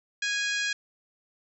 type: harmonic tone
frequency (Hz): 826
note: G#5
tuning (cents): -10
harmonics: 2 / 3 / 4 / 5 / 6 / 7 / 8 / 9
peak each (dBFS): -29 / -33 / -35 / -37 / -39 / -40 / -41 / -42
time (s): 0.22-0.73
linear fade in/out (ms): 5
effects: none